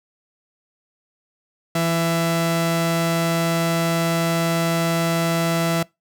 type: tone pair together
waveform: sawtooth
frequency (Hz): 166.5 / 333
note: E3 / E4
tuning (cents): +18 / +18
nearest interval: octave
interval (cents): 1200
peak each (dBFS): -16 / -16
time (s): 1.75-5.83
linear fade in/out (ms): 5
effects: noise-tail reverb RT60 0.2 s tail -23 dB re dry